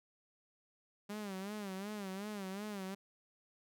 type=tone with vibrato; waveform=sawtooth; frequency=200 Hz; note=G3; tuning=35 cents sharp; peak=-37 dBFS; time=1.09-2.95 s; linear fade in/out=10 ms; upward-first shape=sine; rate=2.7 Hz; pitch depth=110 cents each way; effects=none